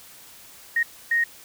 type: tone bursts at uneven times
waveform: sine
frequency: 1864.7 Hz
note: A#6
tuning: in tune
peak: -18 dBFS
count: 2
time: 0.76-0.83 / 1.11-1.24 s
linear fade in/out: 5 ms
effects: white hiss -47 dBFS RMS until 1.44 s